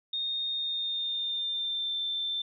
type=tone with pitch glide; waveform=sine; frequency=3685 to 3557 Hz; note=A#7 to A7; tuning=-21 to +18 cents; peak=-29 dBFS; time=0.13-2.42 s; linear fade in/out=5 ms; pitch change=-61 cents; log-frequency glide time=0.51-1.97 s; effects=none